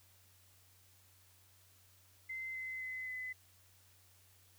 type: tone with pitch steps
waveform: sine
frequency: 2068 / 2051 / 2035 / 2018 Hz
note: C7 / C7 / C7 / B6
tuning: -21 / -35 / -49 / +37 cents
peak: -40 dBFS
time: 2.29-3.33 s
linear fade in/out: 10 ms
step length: 260 ms
effects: added 93 Hz sine -68 dBFS peak until 4.58 s + white hiss -67 dBFS RMS until 4.58 s